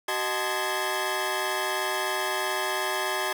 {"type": "tone cluster", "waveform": "25% pulse", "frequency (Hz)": [378.5, 620, 873, 1036, 1663], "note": ["F#4", "D#5", "A5", "C6", "G#6"], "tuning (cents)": [39, -6, -14, -17, 2], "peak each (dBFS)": -29, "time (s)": [0.08, 3.33], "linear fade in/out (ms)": 5, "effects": []}